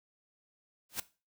white noise with exponential growth, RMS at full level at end -30 dBFS, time 0.89-1 s, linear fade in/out 5 ms, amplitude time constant 22 ms, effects noise-tail reverb RT60 0.3 s tail -17 dB re dry

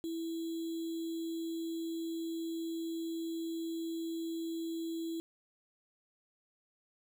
sine tone with sample-and-hold, 329.6 Hz, E4, in tune, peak -35 dBFS, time 0.04-5.2 s, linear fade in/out 0 ms, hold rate 3675 Hz, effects none

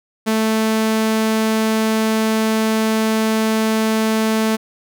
sawtooth tone, 220 Hz, A3, in tune, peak -11 dBFS, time 0.26-4.57 s, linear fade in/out 20 ms, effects none

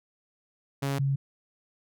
sawtooth / sine tone pair in turn, 138.59 / 137.47 Hz, C#3 / C#3, 0 / -14 cents, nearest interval unison, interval 14 cents, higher first, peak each -23 dBFS, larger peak neither, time 0.82-0.99 / 0.99-1.16 s, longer neither, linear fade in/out 10 ms, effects none

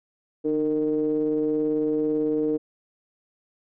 triangle ring-modulated tone, 78.2 Hz, D#2, 9 cents sharp, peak -16 dBFS, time 0.44-2.58 s, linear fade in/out 20 ms, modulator 382 Hz, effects none

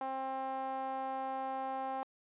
sawtooth tone with band-pass filter, 265.3 Hz, C4, 24 cents sharp, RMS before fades -38 dBFS, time 0.01-2.03 s, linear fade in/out 0 ms, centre 830 Hz, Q 3.7, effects resampled to 8000 Hz

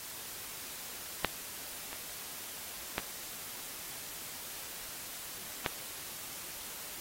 clicks, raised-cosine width 0.3 ms, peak -11 / -24 / -15 / -13 dBFS, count 4, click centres 1.247 / 1.93 / 2.981 / 5.662 s, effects white hiss -44 dBFS RMS until 7 s + AAC 48 kbps

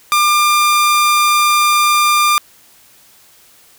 sawtooth tone, 1197 Hz, D6, 33 cents sharp, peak -6 dBFS, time 0.12-2.38 s, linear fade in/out 0 ms, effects white hiss -47 dBFS RMS until 3.78 s

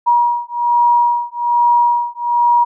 sine beating tone pair, 955 / 956.2 Hz, A#5 / A#5, +42 / +44 cents, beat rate 1.2 Hz, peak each -14 dBFS, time 0.06-2.65 s, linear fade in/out 20 ms, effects none

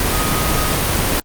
sine tone in noise, 1252 Hz, D#6, 10 cents sharp, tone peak -24 dBFS, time 0.12-0.75 s, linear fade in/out 2 ms, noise pink, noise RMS -17 dBFS, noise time 0-1.2 s, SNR -10 dB, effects Opus 32 kbps

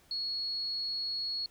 sine tone, 4339 Hz, C#8, 38 cents flat, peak -32 dBFS, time 0.11-1.46 s, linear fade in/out 2 ms, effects pink hiss -63 dBFS RMS until 1.5 s

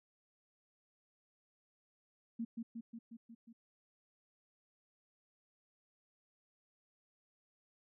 sine tone with echo, 230.1 Hz, A#3, 22 cents flat, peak -36 dBFS, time 2.39-2.45 s, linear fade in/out 10 ms, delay 180 ms, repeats 6, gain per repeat -3 dB, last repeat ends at 3.53 s, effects none

